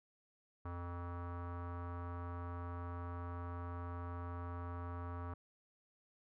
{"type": "tone with low-pass filter", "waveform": "square", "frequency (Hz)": 87.31, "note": "F2", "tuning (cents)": 0, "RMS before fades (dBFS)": -44, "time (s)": [0.65, 5.34], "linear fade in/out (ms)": 5, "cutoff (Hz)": 1200, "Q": 4, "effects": []}